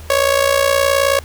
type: tone with amplitude modulation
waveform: sawtooth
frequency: 554.4 Hz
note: C#5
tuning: in tune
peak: -5 dBFS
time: 0.1-1.19 s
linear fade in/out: 2 ms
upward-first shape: sine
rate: 59.1 Hz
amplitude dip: 75%
effects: added 79 Hz sine -33 dBFS peak until 1.24 s + pink hiss -41 dBFS RMS until 1.24 s